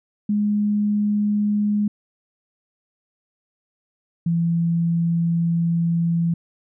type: tone pair in turn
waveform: sine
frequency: 207.7 / 168.36 Hz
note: G#3 / E3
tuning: 0 / +37 cents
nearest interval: major third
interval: 363 cents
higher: first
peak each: -17 / -17 dBFS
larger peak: neither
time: 0.29-1.88 / 4.26-6.34 s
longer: second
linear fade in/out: 5 ms
effects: none